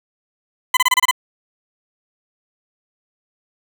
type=tone bursts; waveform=20% pulse; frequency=1012 Hz; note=B5; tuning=42 cents sharp; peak=-6 dBFS; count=7; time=0.74-1.112 s; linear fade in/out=5 ms; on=30 ms; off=27 ms; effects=none